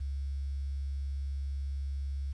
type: tone with quantisation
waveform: sine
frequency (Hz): 69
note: C#2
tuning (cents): -7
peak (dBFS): -32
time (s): 0-2.33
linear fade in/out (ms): 10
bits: 10
effects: resampled to 22050 Hz